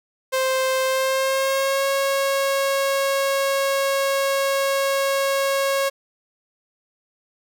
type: tone with pitch glide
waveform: sawtooth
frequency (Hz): 523.3 to 548.4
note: C5 to C#5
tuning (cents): 0 to -19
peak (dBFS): -15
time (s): 0.32-5.9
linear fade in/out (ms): 20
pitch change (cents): +81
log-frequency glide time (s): 0.85-1.87
effects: none